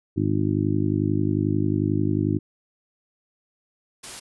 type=harmonic tone; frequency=51.2 Hz; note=G#1; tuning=24 cents flat; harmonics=2 / 3 / 4 / 5 / 6 / 7; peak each=-25 / -27 / -30 / -28 / -25 / -30 dBFS; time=0.16-2.39 s; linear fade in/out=20 ms
type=noise; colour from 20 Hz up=white; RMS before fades=-37 dBFS; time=4.03-4.2 s; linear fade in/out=10 ms
effects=resampled to 24000 Hz